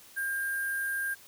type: tone with sample-and-hold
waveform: sine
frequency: 1603 Hz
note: G6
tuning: 38 cents sharp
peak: -29 dBFS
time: 0.16-1.15 s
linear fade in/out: 20 ms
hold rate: 11025 Hz
effects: white hiss -54 dBFS RMS until 1.27 s